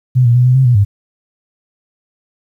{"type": "tone with pitch steps", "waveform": "sine", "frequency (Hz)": [126.8, 118.9, 124.2, 126.5, 132.5, 122.6, 101], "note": ["B2", "A#2", "B2", "B2", "C3", "B2", "G#2"], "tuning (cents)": [46, 35, 10, 42, 22, -12, -48], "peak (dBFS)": -6, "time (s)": [0.15, 0.85], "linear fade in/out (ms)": 20, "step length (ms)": 100, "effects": ["8-bit"]}